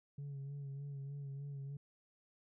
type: tone with vibrato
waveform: sine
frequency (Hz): 140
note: C#3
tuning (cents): +18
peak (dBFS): -40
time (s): 0.18-1.77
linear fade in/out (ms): 5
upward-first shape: sine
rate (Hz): 3.3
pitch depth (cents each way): 36
effects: tanh soft clip ceiling -41 dBFS